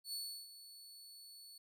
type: tone with ADSR envelope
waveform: sawtooth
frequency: 4435 Hz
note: C#8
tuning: in tune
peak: -37 dBFS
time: 0.04-1.58 s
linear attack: 90 ms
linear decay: 340 ms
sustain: -14 dB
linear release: 4 ms
effects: none